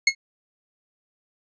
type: tone with exponential decay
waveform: sawtooth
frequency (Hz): 2168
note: C#7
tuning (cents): -39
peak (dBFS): -7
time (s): 0.07-0.15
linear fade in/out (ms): 5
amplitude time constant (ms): 16
effects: resampled to 16000 Hz